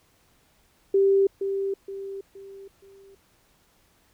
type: tone with echo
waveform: sine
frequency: 392 Hz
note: G4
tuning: in tune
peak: -16 dBFS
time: 0.94-1.27 s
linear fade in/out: 5 ms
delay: 470 ms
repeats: 4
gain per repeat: -8 dB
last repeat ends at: 3.15 s
effects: pink hiss -63 dBFS RMS until 4.13 s